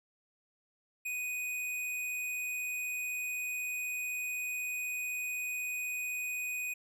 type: tone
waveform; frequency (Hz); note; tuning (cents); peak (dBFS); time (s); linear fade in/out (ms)
square; 2489; D#7; 0; -35; 1.05-6.74; 10
effects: none